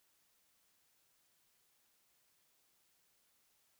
silence, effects white hiss -75 dBFS RMS until 3.79 s

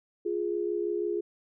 sine tone pair together, 349.2 / 415.3 Hz, F4 / G#4, 0 / 0 cents, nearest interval minor third, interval 300 cents, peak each -30 / -30 dBFS, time 0.25-1.21 s, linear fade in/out 10 ms, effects none

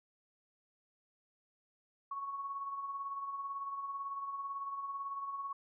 sine tone with tremolo, 1108.7 Hz, C#6, in tune, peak -36 dBFS, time 2.11-5.53 s, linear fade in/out 5 ms, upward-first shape sine, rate 18 Hz, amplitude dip 45%, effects none

